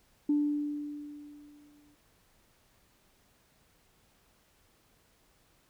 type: tone with exponential decay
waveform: sine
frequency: 293.7 Hz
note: D4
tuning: in tune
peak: -22 dBFS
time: 0.29-1.95 s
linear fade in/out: 5 ms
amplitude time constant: 360 ms
effects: tanh soft clip ceiling -18 dBFS + pink hiss -67 dBFS RMS until 5.69 s